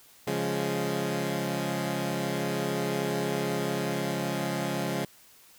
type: chord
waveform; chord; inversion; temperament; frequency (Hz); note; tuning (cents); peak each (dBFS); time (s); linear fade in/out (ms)
15% pulse; Db major; none; equal; 138.59 / 174.61 / 207.7; Db3 / F3 / Ab3; 0 / 0 / 0; -26; 0.27-5.05; 5
effects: white hiss -56 dBFS RMS until 5.58 s